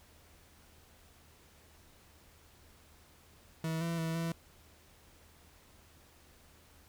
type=tone with pitch steps; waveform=40% pulse; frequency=161.5 / 167.3 / 162.9 / 166 Hz; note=E3 / E3 / E3 / E3; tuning=-35 / +26 / -20 / +12 cents; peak=-32 dBFS; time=3.64-4.32 s; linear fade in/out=2 ms; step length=170 ms; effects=added 78 Hz sine -64 dBFS peak until 6.88 s + pink hiss -62 dBFS RMS until 6.88 s